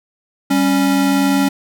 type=tone pair together; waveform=square; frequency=195.8 / 276.5 Hz; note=G3 / C#4; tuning=-2 / -4 cents; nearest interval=tritone; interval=598 cents; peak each=-19 / -14 dBFS; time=0.5-1.49 s; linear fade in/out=10 ms; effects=none